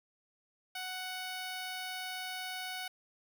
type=tone; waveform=10% pulse; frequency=742 Hz; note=F#5; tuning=5 cents sharp; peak=-30 dBFS; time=0.75-2.88 s; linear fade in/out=5 ms; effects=none